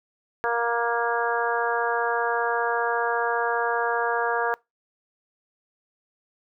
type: harmonic tone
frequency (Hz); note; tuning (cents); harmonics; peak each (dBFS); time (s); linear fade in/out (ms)
234.9; A#3; +13; 2 / 3 / 4 / 5 / 6 / 7; -27 / -29 / -28 / -31 / -31 / -29; 0.44-4.54; 0
effects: noise-tail reverb RT60 0.2 s tail -24 dB re dry